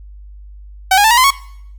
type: tone with pitch steps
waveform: sawtooth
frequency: 760 / 819.3 / 883.2 / 952 / 1026.3 / 1106.3 Hz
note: F#5 / G#5 / A5 / A#5 / C6 / C#6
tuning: +46 / -24 / +6 / +36 / -34 / -4 cents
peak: -4 dBFS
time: 0.91-1.306 s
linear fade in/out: 5 ms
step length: 66 ms
effects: noise-tail reverb RT60 0.7 s tail -21 dB re dry + added 50 Hz sine -33 dBFS peak until 1.78 s